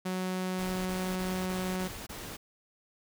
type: tone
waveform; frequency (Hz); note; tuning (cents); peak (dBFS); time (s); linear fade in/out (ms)
sawtooth; 185; F#3; 0; -27; 0.05-1.88; 10
type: noise bursts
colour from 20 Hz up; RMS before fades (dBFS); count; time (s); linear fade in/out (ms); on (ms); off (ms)
pink; -42; 6; 0.58-2.37; 10; 280; 22
effects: none